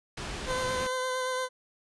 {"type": "low-pass noise", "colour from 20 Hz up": "pink", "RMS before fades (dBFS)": -37, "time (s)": [0.17, 0.87], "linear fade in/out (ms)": 5, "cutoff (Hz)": 6500, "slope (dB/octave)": 12}
{"type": "tone with vibrato", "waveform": "20% pulse", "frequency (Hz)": 512, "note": "C5", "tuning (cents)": -38, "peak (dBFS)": -24, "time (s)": [0.46, 1.49], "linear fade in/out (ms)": 50, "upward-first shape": "sine", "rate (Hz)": 8.7, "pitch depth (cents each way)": 16}
{"effects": ["resampled to 24000 Hz"]}